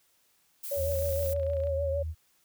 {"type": "noise", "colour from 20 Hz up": "violet", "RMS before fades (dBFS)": -38, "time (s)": [0.63, 1.34], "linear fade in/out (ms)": 10}
{"type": "tone with vibrato", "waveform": "sine", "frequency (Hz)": 556, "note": "C#5", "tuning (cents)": 5, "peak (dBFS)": -28, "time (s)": [0.71, 2.03], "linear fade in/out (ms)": 10, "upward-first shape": "triangle", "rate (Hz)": 6.5, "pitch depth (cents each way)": 51}
{"type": "tone with pitch glide", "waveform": "sine", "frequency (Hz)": [81.3, 79.44], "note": ["E2", "D#2"], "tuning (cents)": [-23, 37], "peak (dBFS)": -31, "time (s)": [0.76, 2.15], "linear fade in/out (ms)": 50, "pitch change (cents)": -40, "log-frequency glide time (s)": [1.37, 1.6]}
{"type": "click train", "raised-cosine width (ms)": 0.3, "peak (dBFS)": -37, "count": 23, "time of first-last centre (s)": [0.92, 1.671], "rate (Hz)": 29.3}
{"effects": ["white hiss -68 dBFS RMS until 2.44 s"]}